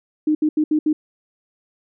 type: tone bursts at uneven times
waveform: sine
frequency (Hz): 306.1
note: D#4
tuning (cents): -28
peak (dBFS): -14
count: 5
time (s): 0.27-0.35 / 0.42-0.49 / 0.57-0.64 / 0.71-0.79 / 0.86-0.93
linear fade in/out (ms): 5
effects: none

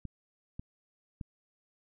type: clicks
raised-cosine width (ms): 5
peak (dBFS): -27 / -27 / -26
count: 3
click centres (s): 0.053 / 0.595 / 1.212
effects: none

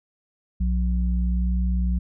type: tone pair together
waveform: sine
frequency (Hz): 60.7 / 181.16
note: B1 / F#3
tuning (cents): -29 / -36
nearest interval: octave + perfect fifth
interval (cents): 1893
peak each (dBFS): -20 / -27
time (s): 0.6-1.99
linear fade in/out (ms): 10
effects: none

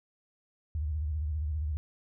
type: tone with vibrato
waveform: sine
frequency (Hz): 76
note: D#2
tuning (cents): -40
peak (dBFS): -29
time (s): 0.75-1.77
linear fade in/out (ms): 0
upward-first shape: square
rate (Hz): 15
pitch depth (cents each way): 100
effects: none

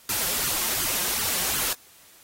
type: noise with flanger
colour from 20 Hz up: white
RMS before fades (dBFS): -26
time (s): 0.09-1.73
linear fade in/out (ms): 2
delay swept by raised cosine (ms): 0.63 to 5.73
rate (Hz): 2.7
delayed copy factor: +0.7
effects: white hiss -53 dBFS RMS until 2.23 s + AAC 48 kbps

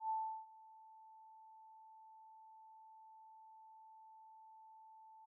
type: tone with ADSR envelope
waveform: sine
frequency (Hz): 881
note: A5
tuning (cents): +2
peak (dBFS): -35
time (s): 0-5.26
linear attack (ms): 96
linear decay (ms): 360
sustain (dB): -23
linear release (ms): 15
effects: none

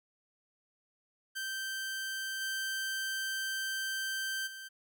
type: tone with level steps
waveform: sawtooth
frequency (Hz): 1560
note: G6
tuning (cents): -9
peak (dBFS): -32 / -30 / -40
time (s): 1.35-4.69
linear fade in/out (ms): 20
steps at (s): 2.4 / 4.46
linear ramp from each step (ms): 20
effects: none

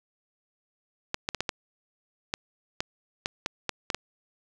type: clicks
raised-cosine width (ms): 0.2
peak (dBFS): -10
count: 12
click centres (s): 1.144 / 1.289 / 1.347 / 1.406 / 1.492 / 2.339 / 2.805 / 3.259 / 3.461 / 3.693 / 3.902 / 3.946
effects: none

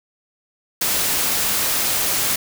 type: noise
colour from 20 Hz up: white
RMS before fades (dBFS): -20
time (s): 0.81-2.36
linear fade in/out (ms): 5
effects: none

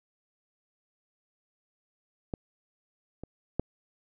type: clicks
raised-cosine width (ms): 2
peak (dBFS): -19 / -26 / -13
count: 3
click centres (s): 2.338 / 3.236 / 3.596
effects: none

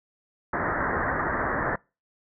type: low-pass noise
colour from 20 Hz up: white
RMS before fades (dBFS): -27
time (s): 0.53-1.76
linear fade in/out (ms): 5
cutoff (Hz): 1900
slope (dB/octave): 96
effects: noise-tail reverb RT60 0.3 s tail -26 dB re dry

